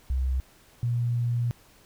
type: tone pair in turn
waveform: sine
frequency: 64.9 / 119.65 Hz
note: C2 / A#2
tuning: -13 / +46 cents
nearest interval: major seventh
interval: 1059 cents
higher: second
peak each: -23 dBFS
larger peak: neither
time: 0.1-0.4 / 0.83-1.51 s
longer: second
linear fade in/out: 0 ms
effects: pink hiss -57 dBFS RMS until 1.85 s